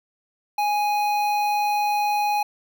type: tone with notch filter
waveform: square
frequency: 830.6 Hz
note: G#5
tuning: in tune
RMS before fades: -22 dBFS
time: 0.58-2.43 s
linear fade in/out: 5 ms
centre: 8300 Hz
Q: 0.6
effects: none